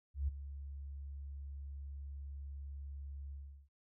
sine tone with ADSR envelope, 69.9 Hz, C#2, 15 cents sharp, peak -30 dBFS, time 0.14-3.69 s, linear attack 140 ms, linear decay 14 ms, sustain -13 dB, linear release 370 ms, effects none

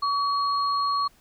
sine tone pair together, 1134 / 4281 Hz, C#6 / C8, +39 / +39 cents, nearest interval octave + major seventh, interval 2300 cents, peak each -22 / -32 dBFS, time 0.02-1.08 s, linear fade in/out 10 ms, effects pink hiss -59 dBFS RMS until 1.2 s

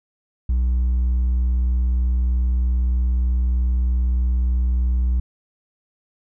triangle tone with hard clipping, 61.6 Hz, B1, 4 cents flat, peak -15 dBFS, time 0.49-5.2 s, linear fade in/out 5 ms, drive 1 dB, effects none

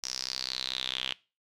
sawtooth tone with band-pass filter sweep, 64.5 Hz, C2, 24 cents flat, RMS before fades -35 dBFS, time 0.03-1.13 s, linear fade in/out 5 ms, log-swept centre 5600 to 3100 Hz, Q 6.8, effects noise-tail reverb RT60 0.3 s tail -21 dB re dry

